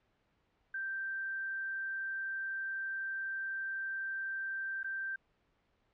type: tone with dropouts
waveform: sine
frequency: 1568 Hz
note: G6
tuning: in tune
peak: -35 dBFS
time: 0.74-5.16 s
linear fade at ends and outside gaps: 5 ms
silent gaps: 4.832-4.843 s
effects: pink hiss -75 dBFS RMS until 5.93 s + low-pass 3000 Hz 12 dB/octave